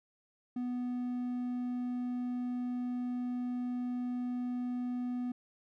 triangle tone, 246.9 Hz, B3, in tune, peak -31 dBFS, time 0.56-5.32 s, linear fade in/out 5 ms, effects none

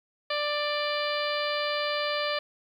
harmonic tone, 590 Hz, D5, 8 cents sharp, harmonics 1 / 2 / 3 / 4 / 5 / 6 / 7 / 8, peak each -30 / -33 / -35 / -36 / -37 / -38 / -38 / -39 dBFS, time 0.3-2.39 s, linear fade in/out 5 ms, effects 10-bit

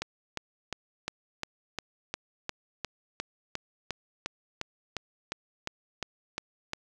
click train, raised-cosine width 0.2 ms, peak -15 dBFS, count 20, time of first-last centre 0.02-6.734 s, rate 2.83 Hz, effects none

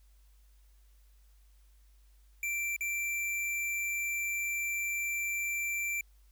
square tone with dropouts, 2349 Hz, D7, in tune, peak -32 dBFS, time 2.43-6.01 s, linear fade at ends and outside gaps 2 ms, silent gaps 2.764-2.808 s, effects added 50 Hz sine -58 dBFS peak until 6.31 s + white hiss -72 dBFS RMS until 6.31 s

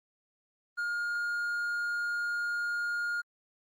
triangle tone, 1420 Hz, F6, 28 cents sharp, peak -28 dBFS, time 0.77-3.22 s, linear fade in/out 20 ms, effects Opus 24 kbps

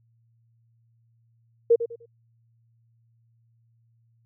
sine tone with echo, 466.2 Hz, A#4, in tune, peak -13 dBFS, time 1.7-1.76 s, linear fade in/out 10 ms, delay 100 ms, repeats 3, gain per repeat -11 dB, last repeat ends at 2.06 s, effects added 115 Hz sine -61 dBFS peak until 4.25 s

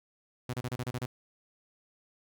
sawtooth tone bursts, 124.6 Hz, B2, 16 cents sharp, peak -28 dBFS, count 8, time 0.49-1.06 s, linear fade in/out 5 ms, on 45 ms, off 30 ms, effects none

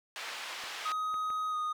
white band-pass noise, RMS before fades -41 dBFS, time 0.16-0.92 s, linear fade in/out 0 ms, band 760 to 3300 Hz, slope 12 dB/octave
clicks, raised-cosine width 0.5 ms, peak -33 dBFS, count 3, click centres 0.639 / 1.142 / 1.303 s
triangle tone with pitch glide, 1257 to 1236.8 Hz, D#6 to D#6, +17 to -11 cents, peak -29 dBFS, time 0.85-1.73 s, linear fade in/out 10 ms, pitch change -28 cents, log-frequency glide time 1.5-1.56 s
effects none

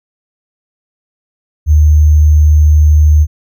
sine tone with sample-and-hold, 76.1 Hz, D#2, 38 cents flat, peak -3 dBFS, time 1.66-3.27 s, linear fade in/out 50 ms, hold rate 6300 Hz, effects none

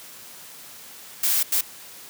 blue noise bursts at uneven times, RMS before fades -21 dBFS, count 2, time 1.23-1.43 / 1.52-1.61 s, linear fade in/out 5 ms, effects white hiss -43 dBFS RMS until 2.09 s + high-pass 100 Hz 12 dB/octave

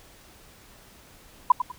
sine tone with echo, 994 Hz, B5, 11 cents sharp, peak -10 dBFS, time 1.5-1.52 s, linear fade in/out 5 ms, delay 99 ms, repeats 2, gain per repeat -11 dB, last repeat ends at 1.718 s, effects pink hiss -52 dBFS RMS until 1.78 s

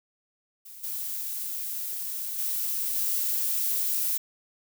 violet noise with level steps, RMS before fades -45 / -33 / -29 / -27 dBFS, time 0.65-4.18 s, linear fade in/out 10 ms, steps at 0.83 / 2.38 / 2.95 s, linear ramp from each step 10 ms, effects none

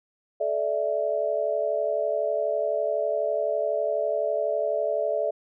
sine chord, A suspended fourth, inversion none, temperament equal with one note detuned, 432.7 / 587.3 / 659.3 Hz, A4 / D5 / E5, -29 / 0 / 0 cents, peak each -30 / -26 / -27 dBFS, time 0.4-5.31 s, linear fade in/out 10 ms, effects none

